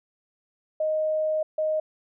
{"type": "tone bursts at uneven times", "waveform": "sine", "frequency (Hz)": 622.3, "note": "D#5", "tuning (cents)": 0, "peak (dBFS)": -22, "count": 2, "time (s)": [[0.8, 1.43], [1.58, 1.8]], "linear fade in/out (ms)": 5, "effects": []}